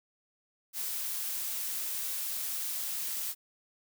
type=noise; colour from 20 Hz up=blue; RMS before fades=-35 dBFS; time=0.73-3.35 s; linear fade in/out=50 ms; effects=none